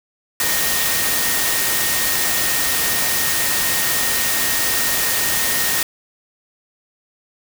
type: tone in noise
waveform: sine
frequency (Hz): 1854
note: A#6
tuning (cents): -10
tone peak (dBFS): -26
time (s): 0.4-5.83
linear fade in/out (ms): 2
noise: white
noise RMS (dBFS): -19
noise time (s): 0.4-5.83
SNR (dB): -10
effects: none